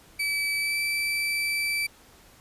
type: tone with pitch glide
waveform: 35% pulse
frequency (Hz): 2300 to 2323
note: D7 to D7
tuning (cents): -37 to -20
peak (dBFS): -23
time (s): 0.19-1.87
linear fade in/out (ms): 10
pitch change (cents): +17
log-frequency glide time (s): 0.58-0.78
effects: pink hiss -54 dBFS RMS until 2.4 s + resampled to 32000 Hz